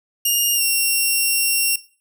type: tone with pitch glide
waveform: 5% pulse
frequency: 2832 to 2740 Hz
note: F7 to F7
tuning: +23 to -34 cents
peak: -8 dBFS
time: 0.25-1.76 s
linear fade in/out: 5 ms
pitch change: -57 cents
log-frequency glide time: 0.55-0.62 s
effects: noise-tail reverb RT60 0.4 s tail -18 dB re dry